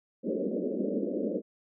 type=band-pass noise; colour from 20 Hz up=pink; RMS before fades=-31 dBFS; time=0.23-1.42 s; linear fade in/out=50 ms; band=190 to 580 Hz; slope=96 dB/octave; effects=none